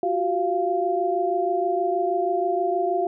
sine tone cluster, 353.1 / 379.4 / 694 Hz, F4 / F#4 / F5, +19 / +43 / -11 cents, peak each -27 / -25 / -23 dBFS, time 0.03-3.07 s, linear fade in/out 2 ms, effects none

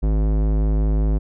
square tone with low-pass filter, 52.6 Hz, G#1, 23 cents sharp, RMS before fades -18 dBFS, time 0.02-1.19 s, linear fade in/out 20 ms, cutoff 510 Hz, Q 0.63, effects none

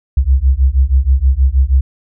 sine beating tone pair, 63.3 / 69.6 Hz, B1 / C#2, +43 / +8 cents, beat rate 6.3 Hz, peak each -11 dBFS, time 0.17-1.81 s, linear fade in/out 5 ms, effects none

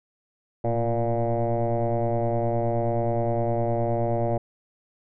sine tone with frequency modulation, 349.2 Hz, F4, in tune, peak -20 dBFS, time 0.64-4.38 s, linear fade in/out 5 ms, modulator 118 Hz, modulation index 3.2, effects tanh soft clip ceiling -17 dBFS

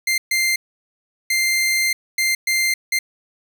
sawtooth tone bursts at uneven times, 2093 Hz, C7, in tune, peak -13 dBFS, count 6, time 0.07-0.18 / 0.31-0.56 / 1.3-1.93 / 2.18-2.35 / 2.47-2.74 / 2.92-2.99 s, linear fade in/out 5 ms, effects none

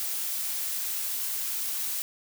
blue noise, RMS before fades -31 dBFS, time 0-2.02 s, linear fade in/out 0 ms, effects none

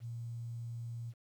sine tone, 117.1 Hz, A#2, 8 cents sharp, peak -39 dBFS, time 0-1.14 s, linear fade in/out 50 ms, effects 11-bit

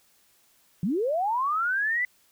sine linear sweep, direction up, 154.6 to 2019 Hz, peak -23 dBFS, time 0.83-2.05 s, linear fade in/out 2 ms, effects white hiss -63 dBFS RMS until 2.31 s

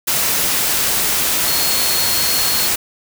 sine tone in noise, 4316 Hz, C#8, 47 cents flat, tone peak -21 dBFS, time 1.47-2.68 s, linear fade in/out 10 ms, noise white, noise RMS -17 dBFS, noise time 0.07-2.76 s, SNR -7 dB, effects none

